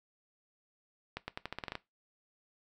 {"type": "accelerating click train", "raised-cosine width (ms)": 0.3, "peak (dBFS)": -21, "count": 10, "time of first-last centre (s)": [1.17, 1.754], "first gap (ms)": 110, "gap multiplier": 0.86, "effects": ["noise-tail reverb RT60 0.2 s tail -18 dB re dry"]}